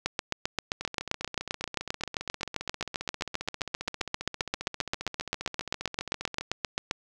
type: two click trains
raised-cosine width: 0.2 ms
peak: -10 / -18 dBFS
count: 53 / 85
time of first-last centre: 0.06-6.911 / 0.81-6.41 s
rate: 7.59 / 15 Hz
effects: none